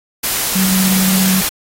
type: tone in noise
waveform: sine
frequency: 188.7 Hz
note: F#3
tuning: 34 cents sharp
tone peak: -13 dBFS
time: 0.55-1.41 s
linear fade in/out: 10 ms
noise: white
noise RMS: -17 dBFS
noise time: 0.23-1.49 s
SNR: +1 dB
effects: AAC 48 kbps